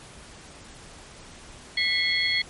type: tone cluster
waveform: sine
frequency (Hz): 1985 / 2154 / 3327 / 4330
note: B6 / C7 / G#7 / C#8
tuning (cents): +8 / +50 / +2 / -41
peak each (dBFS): -27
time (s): 1.77-2.42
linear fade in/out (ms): 5
effects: pink hiss -46 dBFS RMS until 2.49 s + MP3 48 kbps